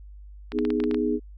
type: chord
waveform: sine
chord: G# minor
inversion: first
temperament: equal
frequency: 246.9 / 311.1 / 415.3 Hz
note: B3 / D#4 / G#4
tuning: 0 / 0 / 0 cents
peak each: -26 dBFS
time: 0.52-1.2 s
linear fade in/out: 50 ms
type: clicks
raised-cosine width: 0.3 ms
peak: -19 dBFS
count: 8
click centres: 0.52 / 0.588 / 0.651 / 0.704 / 0.802 / 0.839 / 0.912 / 0.945 s
effects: added 50 Hz sine -41 dBFS peak until 1.37 s